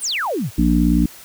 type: exponential sweep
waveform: sine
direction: down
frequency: 11175 to 92.6 Hz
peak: -19 dBFS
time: 0-0.51 s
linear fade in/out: 50 ms
type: harmonic tone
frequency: 58.9 Hz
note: A#1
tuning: 19 cents sharp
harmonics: 1 / 3 / 4 / 5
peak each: -18 / -18 / -18 / -18 dBFS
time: 0.58-1.06 s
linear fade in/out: 5 ms
effects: white hiss -41 dBFS RMS until 1.24 s